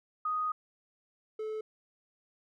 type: tone pair in turn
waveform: sine / triangle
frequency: 1245 / 433.7 Hz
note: D#6 / A4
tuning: +1 / -25 cents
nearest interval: octave + tritone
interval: 1826 cents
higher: first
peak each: -29 / -32 dBFS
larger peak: first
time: 0.25-0.52 / 1.39-1.61 s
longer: first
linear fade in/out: 5 ms
effects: none